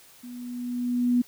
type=tone with level ramp; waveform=sine; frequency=244.6 Hz; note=B3; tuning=16 cents flat; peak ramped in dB=-38 to -17 dBFS; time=0.23-1.22 s; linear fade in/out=10 ms; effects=white hiss -53 dBFS RMS until 1.27 s